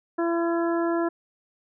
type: harmonic tone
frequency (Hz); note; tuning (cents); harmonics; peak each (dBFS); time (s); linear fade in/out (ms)
337.4; E4; +40; 1 / 2 / 3 / 4 / 5; -23 / -29 / -33 / -35 / -37; 0.18-1.09; 10
effects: none